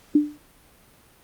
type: tone with exponential decay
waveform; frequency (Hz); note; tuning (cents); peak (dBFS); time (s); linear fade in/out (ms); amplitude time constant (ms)
sine; 296.4; D4; +16; -10; 0.15-0.38; 5; 49
effects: pink hiss -55 dBFS RMS until 1.23 s + Opus 48 kbps

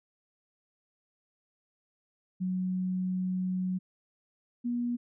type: tone pair in turn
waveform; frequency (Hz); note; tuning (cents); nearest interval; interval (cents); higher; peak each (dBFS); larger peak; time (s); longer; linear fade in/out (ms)
sine; 184.5 / 240.9; F#3 / B3; -5 / -43; perfect fourth; 462; second; -28; neither; 2.4-3.79 / 4.64-4.97; first; 20
effects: none

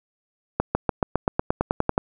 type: accelerating click train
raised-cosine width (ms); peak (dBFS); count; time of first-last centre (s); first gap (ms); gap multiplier
1; -5; 13; 0.6-1.979; 150; 0.95
effects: none

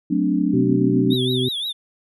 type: chord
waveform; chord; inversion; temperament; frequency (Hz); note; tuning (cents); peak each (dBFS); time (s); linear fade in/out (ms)
sine; D dominant seventh; first; equal; 185 / 220 / 261.6 / 293.7; F#3 / A3 / C4 / D4; 0 / 0 / 0 / 0; -22 / -25 / -23 / -20; 0.1-1.14; 10
type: harmonic tone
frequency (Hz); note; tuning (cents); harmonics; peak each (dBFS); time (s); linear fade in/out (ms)
126.9; B2; +47; 1 / 2 / 3; -23 / -23 / -23; 0.53-1.49; 10
type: tone with vibrato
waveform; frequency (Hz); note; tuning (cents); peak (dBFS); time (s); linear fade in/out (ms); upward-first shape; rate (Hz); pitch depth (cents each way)
triangle; 3576; A7; +27; -22; 1.1-1.73; 20; triangle; 5.7; 170
effects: none

